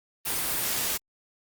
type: noise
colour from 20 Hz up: white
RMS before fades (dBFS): -28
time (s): 0.25-0.98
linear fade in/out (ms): 20
effects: Opus 32 kbps